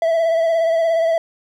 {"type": "tone with vibrato", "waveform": "triangle", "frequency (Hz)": 659.3, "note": "E5", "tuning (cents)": 0, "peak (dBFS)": -12, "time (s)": [0.02, 1.18], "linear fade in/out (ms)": 2, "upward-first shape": "sine", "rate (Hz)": 17, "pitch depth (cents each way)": 32, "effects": []}